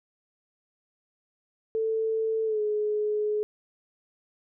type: tone with pitch glide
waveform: sine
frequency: 443.6 to 422.1 Hz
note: A4 to G#4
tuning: +14 to +28 cents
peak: -24 dBFS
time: 1.75-3.43 s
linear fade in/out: 0 ms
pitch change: -86 cents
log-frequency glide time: 2.45-2.61 s
effects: none